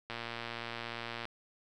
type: click train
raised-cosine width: 0.3 ms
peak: -23 dBFS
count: 136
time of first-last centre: 0.1-1.254 s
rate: 117 Hz
effects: none